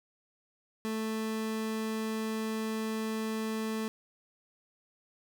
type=tone; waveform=30% pulse; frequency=220 Hz; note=A3; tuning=in tune; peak=-29 dBFS; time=0.85-3.88 s; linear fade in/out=0 ms; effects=none